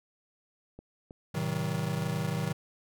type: click train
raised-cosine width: 2 ms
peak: -32 dBFS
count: 5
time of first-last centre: 0.79-2.064 s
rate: 3.14 Hz
type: chord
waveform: square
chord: A diminished seventh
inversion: none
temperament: just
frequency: 110 / 132 / 158.4 / 190.08 Hz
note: A2 / C3 / Eb3 / Gb3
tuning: 0 / +16 / +31 / +47 cents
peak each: -38 / -37 / -33 / -37 dBFS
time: 1.34-2.53 s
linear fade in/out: 10 ms
effects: none